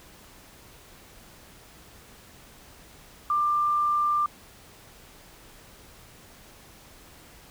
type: tone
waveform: sine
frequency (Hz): 1189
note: D6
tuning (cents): +21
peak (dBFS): -21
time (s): 3.3-4.26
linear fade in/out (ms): 2
effects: pink hiss -51 dBFS RMS until 7.5 s